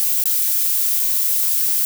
violet noise with dropouts, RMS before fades -18 dBFS, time 0-1.85 s, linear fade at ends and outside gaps 0 ms, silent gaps 0.239-0.256 / 0.994-0.998 s, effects none

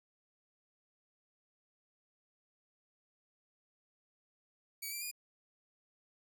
5% pulse tone with pitch steps, 2276 / 2355 / 2437 Hz, C#7 / D7 / D#7, +45 / +4 / -37 cents, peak -30 dBFS, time 4.82-5.114 s, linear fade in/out 10 ms, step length 98 ms, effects none

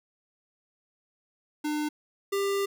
square tone pair in turn, 300 / 397.1 Hz, D4 / G4, +37 / +22 cents, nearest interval perfect fourth, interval 485 cents, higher second, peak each -28 / -26 dBFS, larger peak second, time 1.64-1.89 / 2.32-2.66 s, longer second, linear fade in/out 10 ms, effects none

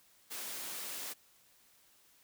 white high-pass noise, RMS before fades -42 dBFS, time 0.3-1.14 s, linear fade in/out 20 ms, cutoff 220 Hz, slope 12 dB/octave, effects white hiss -66 dBFS RMS until 2.23 s

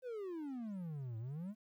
triangle exponential two-way sweep, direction down then up, 525 to 108.4 to 221.8 Hz, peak -39 dBFS, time 0.02-1.55 s, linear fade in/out 50 ms, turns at 1.18 s, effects 13-bit

